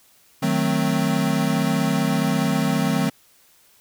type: chord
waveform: square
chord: D# diminished seventh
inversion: none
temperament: equal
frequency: 155.56 / 185 / 220 / 261.6 Hz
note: D#3 / F#3 / A3 / C4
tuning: 0 / 0 / 0 / 0 cents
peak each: -25 dBFS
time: 0.42-3.1 s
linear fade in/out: 10 ms
effects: white hiss -56 dBFS RMS until 3.8 s